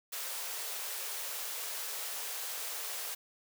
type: high-pass noise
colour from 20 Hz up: white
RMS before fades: -39 dBFS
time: 0.12-3.15 s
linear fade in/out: 10 ms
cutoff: 400 Hz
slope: 96 dB/octave
effects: none